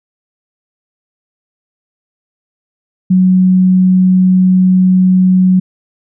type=tone; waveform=sine; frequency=185 Hz; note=F#3; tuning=in tune; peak=-5 dBFS; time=3.1-5.6 s; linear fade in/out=10 ms; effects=none